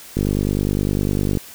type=click train; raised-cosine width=3 ms; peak=-7 dBFS; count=61; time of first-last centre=0.17-1.372 s; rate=49.9 Hz; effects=white hiss -40 dBFS RMS until 1.54 s